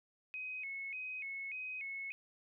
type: tone with vibrato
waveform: sine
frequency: 2349 Hz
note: D7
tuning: in tune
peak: -40 dBFS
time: 0.34-2.12 s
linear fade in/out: 0 ms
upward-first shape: square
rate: 1.7 Hz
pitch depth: 120 cents each way
effects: none